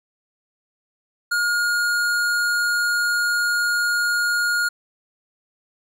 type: tone with hard clipping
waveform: sine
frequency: 1427 Hz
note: F6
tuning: 37 cents sharp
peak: -20 dBFS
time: 1.31-4.69 s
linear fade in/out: 10 ms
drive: 15 dB
effects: none